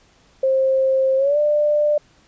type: tone with pitch glide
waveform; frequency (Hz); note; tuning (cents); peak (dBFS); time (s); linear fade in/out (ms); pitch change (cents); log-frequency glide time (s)
sine; 530 to 594.9; C5 to D5; +22 to +22; -14; 0.43-1.98; 5; +200; 1.17-1.38
effects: pink hiss -55 dBFS RMS until 2.27 s + resampled to 16000 Hz